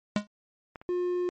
square tone with exponential decay, 207.7 Hz, G#3, in tune, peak -20 dBFS, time 0.16-0.27 s, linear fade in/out 2 ms, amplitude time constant 23 ms
clicks, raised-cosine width 0.5 ms, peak -25 / -32 dBFS, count 2, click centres 0.758 / 0.815 s
triangle tone, 357 Hz, F4, 38 cents sharp, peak -24 dBFS, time 0.89-1.29 s, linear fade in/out 0 ms
effects MP3 32 kbps

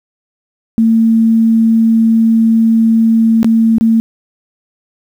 sine tone with dropouts, 225.6 Hz, A3, 44 cents sharp, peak -6 dBFS, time 0.78-4 s, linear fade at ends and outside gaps 0 ms, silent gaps 3.43-3.445 / 3.783-3.81 s, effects 7-bit

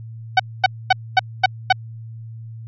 sawtooth tone bursts, 752 Hz, F#5, 28 cents sharp, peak -5 dBFS, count 6, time 0.37-1.726 s, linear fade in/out 5 ms, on 26 ms, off 240 ms, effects added 113 Hz sine -32 dBFS peak until 2.67 s + resampled to 11025 Hz

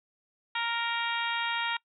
harmonic tone, 466.2 Hz, A#4, in tune, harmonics 2 / 3 / 4 / 5 / 6 / 7 / 8, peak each -33 / -35 / -36 / -37 / -38 / -38 / -39 dBFS, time 0.55-1.77 s, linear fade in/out 5 ms, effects noise-tail reverb RT60 0.1 s tail -24 dB re dry

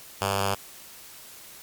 5% pulse tone with notch filter, 98.4 Hz, G2, 7 cents sharp, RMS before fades -26 dBFS, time 0.21-0.55 s, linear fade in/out 10 ms, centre 270 Hz, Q 0.97, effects white hiss -46 dBFS RMS until 1.62 s + MP3 96 kbps

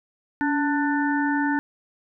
harmonic tone with a mistuned harmonic, 296.2 Hz, D4, 15 cents sharp, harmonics 1 / 3 / 5 / 6, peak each -22 / -27 / -29 / -30 dBFS, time 0.41-1.59 s, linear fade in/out 0 ms, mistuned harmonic 1, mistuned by -65 cents, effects none

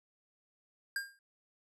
square tone with exponential decay, 1607 Hz, G6, 43 cents sharp, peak -31 dBFS, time 0.96-1.19 s, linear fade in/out 2 ms, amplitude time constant 48 ms, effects resampled to 32000 Hz

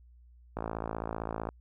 click train, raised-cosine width 1 ms, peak -20 dBFS, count 52, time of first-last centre 0.57-1.489 s, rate 55.5 Hz, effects added 60 Hz sine -54 dBFS peak until 1.6 s

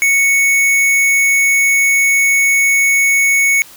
square tone, 2217 Hz, C#7, in tune, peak -10 dBFS, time 0.02-3.62 s, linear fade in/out 0 ms, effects white hiss -39 dBFS RMS until 3.76 s

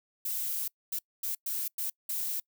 violet noise bursts at uneven times, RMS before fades -33 dBFS, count 6, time 0.25-0.68 / 0.92-0.99 / 1.23-1.35 / 1.46-1.68 / 1.78-1.9 / 2.09-2.4 s, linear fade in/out 5 ms, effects noise-tail reverb RT60 0.1 s tail -26 dB re dry

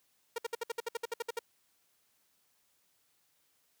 sawtooth tone bursts, 466.2 Hz, A#4, in tune, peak -29 dBFS, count 13, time 0.36-1.391 s, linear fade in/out 5 ms, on 23 ms, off 61 ms, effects white hiss -73 dBFS RMS until 3.8 s + high-pass 60 Hz 12 dB/octave

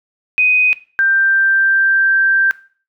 sine tone pair in turn, 2500 / 1574.9 Hz, D#7 / G6, +8 / +8 cents, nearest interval minor sixth, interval 800 cents, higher first, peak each -10 dBFS, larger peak neither, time 0.38-0.73 / 0.99-2.51 s, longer second, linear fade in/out 0 ms, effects noise-tail reverb RT60 0.4 s tail -17 dB re dry

